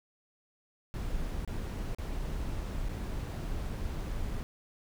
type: noise with dropouts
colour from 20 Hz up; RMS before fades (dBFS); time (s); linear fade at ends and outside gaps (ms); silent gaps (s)
brown; -35; 0.94-4.43; 0; 1.449-1.476 / 1.948-1.985 / 2.887-2.893
effects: none